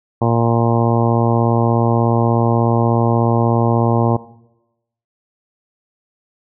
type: harmonic tone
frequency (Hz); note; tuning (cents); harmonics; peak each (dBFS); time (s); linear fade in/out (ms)
116.6; A#2; +1; 1 / 2 / 3 / 4 / 5 / 6 / 7 / 8 / 9; -16 / -19 / -21 / -22 / -23 / -24 / -24 / -25 / -26; 0.21-4.17; 10
effects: noise-tail reverb RT60 0.9 s tail -18 dB re dry